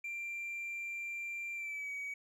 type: tone with pitch glide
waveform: triangle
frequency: 2367 to 2265 Hz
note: D7 to C#7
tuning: +13 to +37 cents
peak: -36 dBFS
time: 0.04-2.14 s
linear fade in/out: 5 ms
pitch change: -76 cents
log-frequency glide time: 1.54-1.91 s
effects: tanh soft clip ceiling -32 dBFS